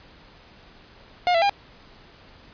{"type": "tone with pitch steps", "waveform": "45% pulse", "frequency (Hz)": [714, 669, 805], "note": ["F5", "E5", "G5"], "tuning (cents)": [38, 25, 46], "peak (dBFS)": -17, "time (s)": [1.27, 1.495], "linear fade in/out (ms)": 0, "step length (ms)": 75, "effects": ["pink hiss -50 dBFS RMS until 2.53 s", "resampled to 11025 Hz"]}